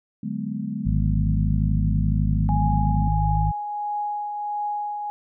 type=chord; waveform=sine; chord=G# half-diminished seventh; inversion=second; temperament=equal with one note detuned; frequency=146.83 / 185 / 209.3 / 246.9 Hz; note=D3 / F#3 / G#3 / B3; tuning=0 / 0 / +14 / 0 cents; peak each=-34 / -33 / -28 / -33 dBFS; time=0.23-3.08 s; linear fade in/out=5 ms
type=harmonic tone; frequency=51.91 Hz; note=G#1; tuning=in tune; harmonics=1 / 2 / 3; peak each=-22 / -24 / -24 dBFS; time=0.85-3.52 s; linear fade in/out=20 ms
type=tone with tremolo; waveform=sine; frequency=830.6 Hz; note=G#5; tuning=in tune; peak=-23 dBFS; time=2.49-5.1 s; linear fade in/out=0 ms; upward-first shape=triangle; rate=1.5 Hz; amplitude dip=40%
effects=none